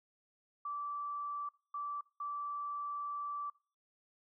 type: tone bursts at uneven times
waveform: sine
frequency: 1162 Hz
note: D6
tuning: 19 cents flat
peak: -37 dBFS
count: 3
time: 0.65-1.49 / 1.74-2.01 / 2.2-3.5 s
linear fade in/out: 5 ms
effects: noise-tail reverb RT60 0.4 s tail -23 dB re dry